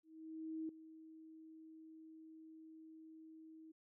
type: tone with ADSR envelope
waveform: sine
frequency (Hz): 318.7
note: D#4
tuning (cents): +42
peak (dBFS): -40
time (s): 0.03-3.72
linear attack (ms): 660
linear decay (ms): 3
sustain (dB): -15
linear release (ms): 10
effects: none